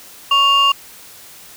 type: tone pair together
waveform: sine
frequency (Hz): 1112.8 / 2804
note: C#6 / F7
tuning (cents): +6 / +6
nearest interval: octave + major third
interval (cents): 1600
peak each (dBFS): -11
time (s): 0.31-0.72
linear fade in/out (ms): 5
effects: tanh soft clip ceiling -6 dBFS + white hiss -40 dBFS RMS until 1.56 s